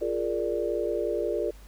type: chord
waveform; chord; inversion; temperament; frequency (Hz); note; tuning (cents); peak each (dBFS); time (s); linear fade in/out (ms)
sine; Bb dominant seventh; second; equal; 349.2 / 415.3 / 466.2 / 587.3; F4 / Ab4 / Bb4 / D5; 0 / 0 / 0 / 0; -31; 0.01-1.51; 10
effects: added 50 Hz sine -46 dBFS peak until 1.67 s + pink hiss -56 dBFS RMS until 1.67 s